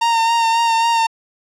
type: tone with vibrato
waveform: 45% pulse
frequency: 919 Hz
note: A#5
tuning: 25 cents flat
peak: -13 dBFS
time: 0.01-1.07 s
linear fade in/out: 10 ms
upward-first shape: sine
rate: 3.7 Hz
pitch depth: 25 cents each way
effects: low-pass 7000 Hz 12 dB/octave